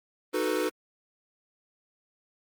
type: chord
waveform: square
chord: B dominant seventh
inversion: first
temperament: equal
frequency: 311.1 / 370 / 440 / 493.9 Hz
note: D#4 / F#4 / A4 / B4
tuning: 0 / 0 / 0 / 0 cents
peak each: -32 dBFS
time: 0.33-0.7 s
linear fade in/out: 20 ms
effects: Opus 24 kbps